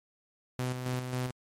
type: tone with tremolo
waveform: sawtooth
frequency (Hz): 126.5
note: B2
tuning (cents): +42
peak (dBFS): -26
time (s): 0.59-1.31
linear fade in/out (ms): 0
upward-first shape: square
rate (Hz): 3.7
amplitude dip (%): 45
effects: MP3 64 kbps